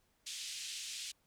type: band-pass noise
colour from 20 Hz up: pink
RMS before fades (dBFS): -44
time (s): 0.26-1.12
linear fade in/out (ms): 10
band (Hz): 2800 to 8500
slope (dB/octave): 24
effects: pink hiss -75 dBFS RMS until 1.26 s